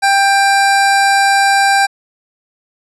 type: tone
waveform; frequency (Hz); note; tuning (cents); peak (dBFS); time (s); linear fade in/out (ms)
25% pulse; 791; G5; +15; -5; 0.02-1.87; 20
effects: resampled to 24000 Hz